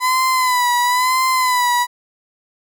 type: tone with vibrato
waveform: 35% pulse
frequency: 1004 Hz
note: B5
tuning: 28 cents sharp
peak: -12 dBFS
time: 0-1.87 s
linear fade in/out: 50 ms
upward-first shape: sine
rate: 1 Hz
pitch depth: 58 cents each way
effects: none